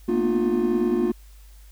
triangle tone cluster, 223.6 / 241.2 / 251.7 / 303.9 / 354.1 Hz, A3 / B3 / B3 / D#4 / F4, +28 / -41 / +33 / -41 / +24 cents, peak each -25 / -24 / -29 / -27 / -20 dBFS, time 0.08-1.12 s, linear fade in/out 10 ms, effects added 50 Hz sine -44 dBFS peak until 1.71 s + white hiss -57 dBFS RMS until 1.71 s

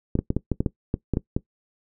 clicks, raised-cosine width 3 ms, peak -9 dBFS, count 11, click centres 0.154 / 0.19 / 0.304 / 0.366 / 0.517 / 0.605 / 0.662 / 0.941 / 1.137 / 1.171 / 1.365 s, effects noise-tail reverb RT60 0.1 s tail -19 dB re dry

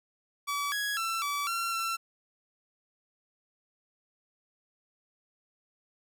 sawtooth tone with pitch steps, 1145 / 1666 / 1340 / 1150 / 1364 / 1347 Hz, D6 / G#6 / E6 / D6 / F6 / E6, -44 / +5 / +28 / -37 / -41 / +37 cents, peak -26 dBFS, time 0.47-1.97 s, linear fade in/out 20 ms, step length 250 ms, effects none

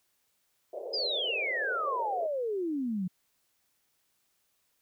white band-pass noise, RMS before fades -38 dBFS, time 0.73-2.27 s, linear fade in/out 5 ms, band 430 to 600 Hz, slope 48 dB/octave
sine exponential sweep, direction down, 5070 to 174.61 Hz, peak -29 dBFS, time 0.93-3.08 s, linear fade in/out 10 ms
effects white hiss -74 dBFS RMS until 4.81 s

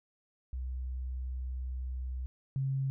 sine tone pair in turn, 63.6 / 134.84 Hz, C2 / C#3, -48 / -48 cents, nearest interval octave + minor second, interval 1300 cents, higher second, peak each -34 / -29 dBFS, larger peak second, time 0.53-2.26 / 2.56-2.9 s, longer first, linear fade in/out 0 ms, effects none

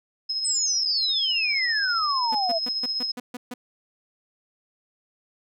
sine tone with tremolo, 5140 Hz, E8, 45 cents flat, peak -23 dBFS, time 0.29-3.12 s, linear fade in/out 10 ms, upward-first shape sine, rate 15 Hz, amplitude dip 40%
sine exponential sweep, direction down, 8372 to 637 Hz, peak -23 dBFS, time 0.44-2.59 s, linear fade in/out 20 ms
sawtooth tone bursts, 246.9 Hz, B3, in tune, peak -28 dBFS, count 8, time 2.32-3.54 s, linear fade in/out 5 ms, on 30 ms, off 140 ms
effects none

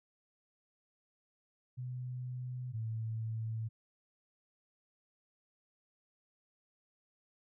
sine tone pair in turn, 125.5 / 111.81 Hz, B2 / A2, +28 / +28 cents, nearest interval major second, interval 200 cents, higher first, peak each -38 / -35 dBFS, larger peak second, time 1.77-2.73 / 2.73-3.69 s, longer neither, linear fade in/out 20 ms, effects none

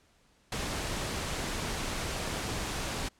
pink noise with ADSR envelope, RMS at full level -31 dBFS, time 0.52-3.09 s, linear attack 4 ms, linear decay 8 ms, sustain -3 dB, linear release 13 ms, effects pink hiss -66 dBFS RMS until 3.19 s + low-pass 9000 Hz 12 dB/octave

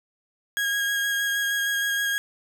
35% pulse tone with vibrato, 1638 Hz, G#6, 24 cents flat, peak -21 dBFS, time 0.57-2.18 s, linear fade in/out 0 ms, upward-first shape square, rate 6.4 Hz, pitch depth 11 cents each way, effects none

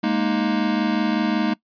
square chord, Ab suspended second, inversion none, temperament equal with one note detuned, 207.7 / 233.1 / 310.2 Hz, Ab3 / Bb3 / Eb4, 0 / 0 / -5 cents, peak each -24 dBFS, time 0.03-1.54 s, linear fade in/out 10 ms, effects noise-tail reverb RT60 0.1 s tail -21 dB re dry + resampled to 11025 Hz

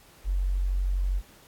sine tone, 46.25 Hz, F#1, in tune, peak -23 dBFS, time 0.24-1.22 s, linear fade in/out 50 ms, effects pink hiss -55 dBFS RMS until 1.47 s + AAC 64 kbps

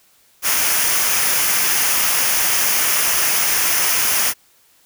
white noise with comb filter, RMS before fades -17 dBFS, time 0.42-4.34 s, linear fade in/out 50 ms, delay 0.25 ms, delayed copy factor -0.55, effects white hiss -55 dBFS RMS until 4.85 s

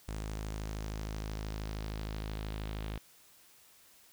sawtooth tone with low-pass filter sweep, 53 Hz, G#1, 36 cents sharp, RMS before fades -39 dBFS, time 0.08-2.98 s, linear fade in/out 5 ms, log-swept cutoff 8200 to 3500 Hz, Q 2, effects white hiss -61 dBFS RMS until 4.12 s

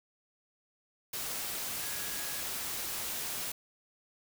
sine tone in noise, 1661.2 Hz, G#6, in tune, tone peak -48 dBFS, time 1.83-2.41 s, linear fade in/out 5 ms, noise white, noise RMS -37 dBFS, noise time 1.13-3.52 s, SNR -14 dB, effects none

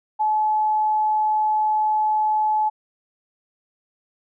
sine tone, 858 Hz, A5, 44 cents flat, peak -17 dBFS, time 0.19-2.7 s, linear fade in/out 20 ms, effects none

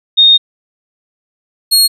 sine / sawtooth tone pair in turn, 3695 / 4295 Hz, A#7 / C8, -16 / +44 cents, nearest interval minor third, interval 260 cents, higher second, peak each -3 dBFS, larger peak neither, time 0.17-0.38 / 1.71-1.88 s, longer first, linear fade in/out 20 ms, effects resampled to 32000 Hz

